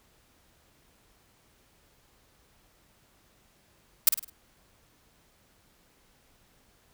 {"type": "noise with echo", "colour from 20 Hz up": "blue", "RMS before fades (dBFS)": -17, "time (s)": [4.07, 4.09], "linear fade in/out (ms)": 2, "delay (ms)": 52, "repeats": 4, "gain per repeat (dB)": -8, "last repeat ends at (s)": 4.298, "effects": ["pink hiss -64 dBFS RMS until 6.93 s"]}